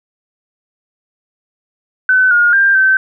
sine tone with pitch steps, 1514 / 1428 / 1591 / 1543 Hz, F#6 / F6 / G6 / G6, +39 / +38 / +25 / -28 cents, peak -7 dBFS, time 2.09-2.97 s, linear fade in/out 2 ms, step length 220 ms, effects none

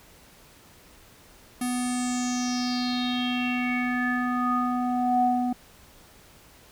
square tone with low-pass filter sweep, 247.7 Hz, B3, 5 cents sharp, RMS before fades -26 dBFS, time 1.61-5.53 s, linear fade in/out 5 ms, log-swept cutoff 11000 to 590 Hz, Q 6.6, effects pink hiss -53 dBFS RMS until 6.71 s

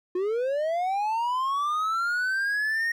triangle linear sweep, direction up, 351.7 to 1869 Hz, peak -22 dBFS, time 0.15-2.92 s, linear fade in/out 5 ms, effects none

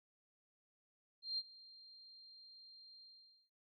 sine tone with ADSR envelope, 4186 Hz, C8, in tune, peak -35 dBFS, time 1.22-3.5 s, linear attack 160 ms, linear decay 43 ms, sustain -21 dB, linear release 480 ms, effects noise-tail reverb RT60 0.1 s tail -18 dB re dry + AAC 64 kbps

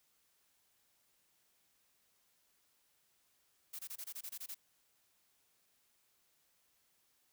blue noise bursts, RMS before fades -45 dBFS, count 10, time 3.73-4.547 s, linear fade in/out 10 ms, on 61 ms, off 23 ms, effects white hiss -75 dBFS RMS until 7.32 s

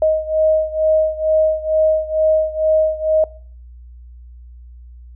sine beating tone pair, 626 / 628.2 Hz, D#5 / D#5, +10 / +16 cents, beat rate 2.2 Hz, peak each -15 / -18 dBFS, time 0.02-3.24 s, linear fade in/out 2 ms, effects noise-tail reverb RT60 0.5 s tail -22 dB re dry + added 60 Hz sine -36 dBFS peak until 5.15 s

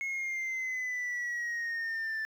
sine exponential sweep, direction down, 2177 to 1760 Hz, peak -29 dBFS, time 0.01-2.25 s, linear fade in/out 0 ms, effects tanh soft clip ceiling -31 dBFS + 10-bit

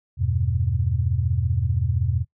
sine chord, E minor, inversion none, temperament equal, 82.41 / 98 / 123.47 Hz, E2 / G2 / B2, 0 / 0 / 0 cents, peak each -24 dBFS, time 0.17-2.25 s, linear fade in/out 50 ms, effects noise-tail reverb RT60 0.1 s tail -20 dB re dry

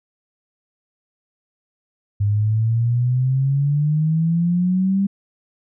sine exponential sweep, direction up, 100.9 to 199.1 Hz, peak -15 dBFS, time 2.2-5.07 s, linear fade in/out 10 ms, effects none

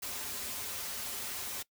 white noise with comb filter, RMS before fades -39 dBFS, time 0.02-1.63 s, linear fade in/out 10 ms, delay 6.2 ms, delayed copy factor -0.95, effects noise-tail reverb RT60 0.1 s tail -21 dB re dry

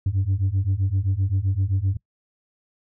sine beating tone pair, 92.5 / 100.2 Hz, F#2 / G2, 0 / +38 cents, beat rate 7.7 Hz, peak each -21 / -20 dBFS, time 0.06-1.97 s, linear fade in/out 5 ms, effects noise-tail reverb RT60 0.1 s tail -24 dB re dry + tanh soft clip ceiling -16 dBFS

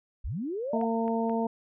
sine linear sweep, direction up, 32.7 to 740 Hz, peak -30 dBFS, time 0.24-0.85 s, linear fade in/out 10 ms
harmonic tone, 227.6 Hz, A#3, 41 cents flat, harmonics 1 / 2 / 3 / 4, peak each -28 / -31 / -33 / -34 dBFS, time 0.73-1.47 s, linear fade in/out 5 ms
clicks, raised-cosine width 0.5 ms, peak -31 dBFS, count 3, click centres 0.813 / 1.08 / 1.296 s
effects none

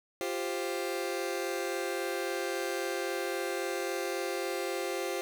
sawtooth chord, F suspended second, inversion none, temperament just, 349.2 / 392.9 / 523.8 Hz, F4 / G4 / C5, 0 / +4 / +2 cents, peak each -32 dBFS, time 0.21-5.21 s, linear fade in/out 0 ms, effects none

